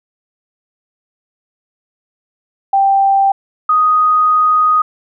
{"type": "tone pair in turn", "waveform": "sine", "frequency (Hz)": [785, 1246.1], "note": ["G5", "D#6"], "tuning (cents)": [2, 2], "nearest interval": "minor sixth", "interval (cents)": 800, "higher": "second", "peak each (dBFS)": -8, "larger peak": "neither", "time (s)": [[2.73, 3.32], [3.69, 4.82]], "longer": "second", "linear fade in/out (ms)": 5, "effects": []}